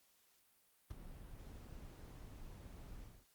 brown noise with ADSR envelope, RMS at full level -43 dBFS, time 0.9-3.26 s, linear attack 10 ms, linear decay 12 ms, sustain -10 dB, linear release 260 ms, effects white hiss -73 dBFS RMS until 3.34 s + Opus 48 kbps

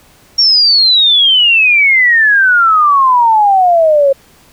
sine exponential sweep, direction down, 5588 to 538 Hz, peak -5 dBFS, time 0.38-4.13 s, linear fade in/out 10 ms, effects pink hiss -45 dBFS RMS until 4.52 s

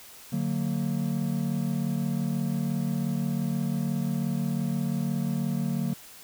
triangle chord, D augmented, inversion none, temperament just, 146.83 / 183.54 / 229.4 Hz, D3 / F#3 / A#3, 0 / -14 / -28 cents, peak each -28 dBFS, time 0.32-5.94 s, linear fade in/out 10 ms, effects white hiss -48 dBFS RMS until 6.23 s

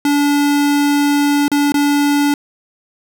square tone with dropouts, 288.2 Hz, D4, 33 cents flat, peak -12 dBFS, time 0.05-2.34 s, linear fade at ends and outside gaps 2 ms, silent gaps 1.481-1.516 / 1.721-1.742 s, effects none

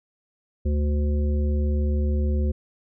harmonic tone, 73.42 Hz, D2, in tune, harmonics 1 / 3 / 5 / 7, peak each -20 / -30 / -34 / -37 dBFS, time 0.65-2.52 s, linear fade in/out 10 ms, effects none

